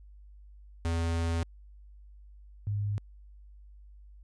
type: tone pair in turn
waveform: square / sine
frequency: 83.4 / 102.75 Hz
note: E2 / G#2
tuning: +21 / -18 cents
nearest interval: major third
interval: 361 cents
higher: second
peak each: -28 dBFS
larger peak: neither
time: 0.85-1.43 / 2.67-2.98 s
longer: first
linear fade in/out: 0 ms
effects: added 50 Hz sine -49 dBFS peak until 4.23 s + resampled to 22050 Hz